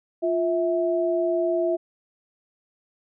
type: tone pair together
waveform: sine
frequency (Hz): 349.2 / 653.3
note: F4 / E5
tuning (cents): 0 / -16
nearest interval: major seventh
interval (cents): 1084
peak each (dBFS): -23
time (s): 0.22-1.77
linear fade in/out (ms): 20
effects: none